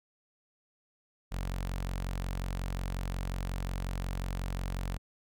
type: tone with notch filter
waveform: sawtooth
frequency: 45.55 Hz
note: F#1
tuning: 26 cents flat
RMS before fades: -35 dBFS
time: 1.31-4.98 s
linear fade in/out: 20 ms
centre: 350 Hz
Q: 1.6
effects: none